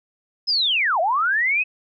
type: linear two-way sweep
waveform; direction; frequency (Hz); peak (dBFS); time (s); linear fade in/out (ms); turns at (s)
sine; down then up; 5200 to 622.3 to 2592; -17; 0.47-1.64; 20; 1
effects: none